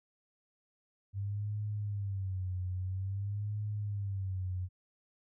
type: tone with vibrato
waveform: sine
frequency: 98 Hz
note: G2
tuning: in tune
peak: -33 dBFS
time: 1.13-4.69 s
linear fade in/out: 50 ms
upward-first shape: sine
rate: 0.5 Hz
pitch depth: 120 cents each way
effects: none